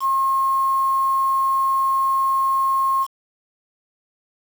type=tone with quantisation; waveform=sine; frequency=1074 Hz; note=C6; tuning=45 cents sharp; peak=-16 dBFS; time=0-3.07 s; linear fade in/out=50 ms; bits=6; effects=none